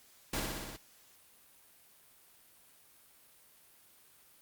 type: noise with echo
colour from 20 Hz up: pink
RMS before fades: -35 dBFS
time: 0.33-0.4 s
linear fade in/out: 5 ms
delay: 61 ms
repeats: 6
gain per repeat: -2 dB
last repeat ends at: 0.766 s
effects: white hiss -62 dBFS RMS until 4.41 s + Opus 48 kbps